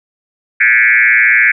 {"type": "tone with frequency modulation", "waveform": "sine", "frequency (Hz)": 1954, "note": "B6", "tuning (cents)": -19, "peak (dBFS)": -6, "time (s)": [0.6, 1.52], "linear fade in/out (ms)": 10, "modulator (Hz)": 115, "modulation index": 3.3, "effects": []}